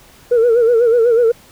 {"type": "tone with vibrato", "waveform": "sine", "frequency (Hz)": 468.1, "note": "A#4", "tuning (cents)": 7, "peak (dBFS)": -7, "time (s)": [0.31, 1.32], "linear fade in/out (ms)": 10, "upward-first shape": "sine", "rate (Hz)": 8.1, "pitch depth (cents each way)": 86, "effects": ["tanh soft clip ceiling -6 dBFS", "pink hiss -45 dBFS RMS until 1.51 s"]}